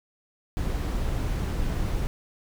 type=noise; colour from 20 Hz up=brown; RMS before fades=-27 dBFS; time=0.57-2.07 s; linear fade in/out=0 ms; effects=none